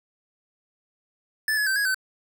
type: tone with pitch steps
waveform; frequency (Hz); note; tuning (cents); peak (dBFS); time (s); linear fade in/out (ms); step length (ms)
square; 1746 / 1695 / 1553 / 1659 / 1527; A6 / G#6 / G6 / G#6 / G6; -14 / +35 / -17 / -2 / -46; -22; 1.48-1.945; 2; 93
effects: none